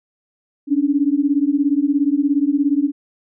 sine beating tone pair, 277.2 / 294.2 Hz, C#4 / D4, 0 / +3 cents, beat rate 17 Hz, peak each -17 dBFS, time 0.67-2.92 s, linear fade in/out 50 ms, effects none

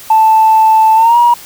sine tone with pitch glide, 880 to 954.1 Hz, A5 to A#5, 0 to +40 cents, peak -3 dBFS, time 0.1-1.34 s, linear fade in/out 5 ms, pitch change +140 cents, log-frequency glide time 0.95-1.17 s, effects tanh soft clip ceiling 0 dBFS + white hiss -33 dBFS RMS until 1.45 s

